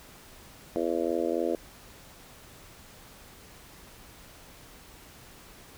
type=harmonic tone; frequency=83.8 Hz; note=E2; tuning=29 cents sharp; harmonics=3 / 4 / 5 / 6 / 7 / 8; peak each=-36 / -30 / -33 / -32 / -34 / -36 dBFS; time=0.76-1.55 s; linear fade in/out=0 ms; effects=pink hiss -51 dBFS RMS until 5.77 s